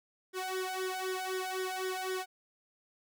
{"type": "tone with flanger", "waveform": "sawtooth", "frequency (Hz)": 373.7, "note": "F#4", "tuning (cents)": 17, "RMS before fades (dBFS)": -36, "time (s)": [0.33, 2.26], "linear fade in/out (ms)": 50, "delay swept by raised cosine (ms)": [0.56, 1.35], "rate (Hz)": 3.9, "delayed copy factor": 0.85, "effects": []}